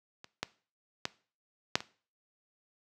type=clicks; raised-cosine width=0.2 ms; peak=-29 / -14 / -13 / -6 / -23 dBFS; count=5; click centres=0.244 / 0.43 / 1.054 / 1.755 / 1.805 s; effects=noise-tail reverb RT60 0.4 s tail -19 dB re dry + high-pass 100 Hz 12 dB/octave